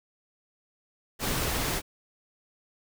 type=noise; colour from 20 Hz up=pink; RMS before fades=-29 dBFS; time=1.19-1.82 s; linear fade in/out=50 ms; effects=none